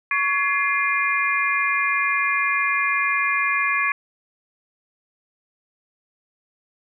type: tone cluster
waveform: sine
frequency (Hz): 1121 / 1692 / 2096 / 2418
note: C#6 / G#6 / C7 / D7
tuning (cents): +19 / +32 / +2 / +50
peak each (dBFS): -24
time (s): 0.11-3.92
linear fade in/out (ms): 2
effects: none